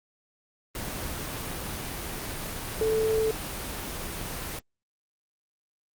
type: tone in noise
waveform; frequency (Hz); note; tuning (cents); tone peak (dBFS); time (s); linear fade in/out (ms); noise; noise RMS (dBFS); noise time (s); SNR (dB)
sine; 440; A4; 0; -22; 2.81-3.31; 2; pink; -34; 0.75-4.59; +9
effects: Opus 24 kbps